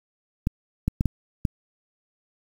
clicks, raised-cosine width 5 ms, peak -9 dBFS, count 5, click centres 0.471 / 0.88 / 1.009 / 1.057 / 1.452 s, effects 7-bit

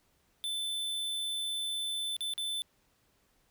square tone with dropouts, 3524 Hz, A7, 2 cents sharp, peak -33 dBFS, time 0.44-2.62 s, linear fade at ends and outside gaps 0 ms, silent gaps 2.166-2.207 / 2.337-2.379 s, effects pink hiss -71 dBFS RMS until 3.5 s

